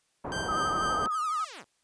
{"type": "low-pass noise", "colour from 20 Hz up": "white", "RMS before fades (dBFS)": -35, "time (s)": [0.24, 1.08], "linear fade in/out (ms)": 10, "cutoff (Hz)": 1000, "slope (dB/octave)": 24}
{"type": "tone with tremolo", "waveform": "sawtooth", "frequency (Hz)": 1568, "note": "G6", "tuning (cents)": 0, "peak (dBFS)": -28, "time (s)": [0.32, 1.06], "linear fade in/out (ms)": 0, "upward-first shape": "triangle", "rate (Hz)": 4.1, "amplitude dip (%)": 60}
{"type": "tone with vibrato", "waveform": "sine", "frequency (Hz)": 1251, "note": "D#6", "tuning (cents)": 9, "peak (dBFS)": -27, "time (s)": [0.48, 1.45], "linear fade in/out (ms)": 10, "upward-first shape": "triangle", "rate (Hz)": 12, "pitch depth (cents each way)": 67}
{"type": "linear sweep", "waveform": "5% pulse", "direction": "down", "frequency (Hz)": [1744, 77], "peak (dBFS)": -31, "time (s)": [1.1, 1.65], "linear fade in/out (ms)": 50}
{"effects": ["white hiss -72 dBFS RMS until 1.83 s", "resampled to 22050 Hz"]}